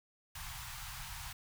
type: band-stop noise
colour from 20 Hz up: pink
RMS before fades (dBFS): -45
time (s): 0.35-1.33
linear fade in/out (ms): 5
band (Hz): 150 to 790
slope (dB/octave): 48
effects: none